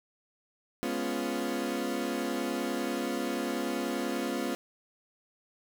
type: chord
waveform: 30% pulse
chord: C# dominant seventh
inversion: second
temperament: equal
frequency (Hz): 207.7 / 246.9 / 277.2 / 349.2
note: G#3 / B3 / C#4 / E#4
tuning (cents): 0 / 0 / 0 / 0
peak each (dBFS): -36 / -32 / -33 / -33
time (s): 0.83-4.55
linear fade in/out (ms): 0
effects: none